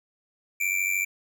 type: tone with amplitude modulation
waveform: square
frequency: 2349 Hz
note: D7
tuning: in tune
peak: -21 dBFS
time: 0.6-1.05 s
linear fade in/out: 10 ms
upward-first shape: sine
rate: 93.2 Hz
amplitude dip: 75%
effects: none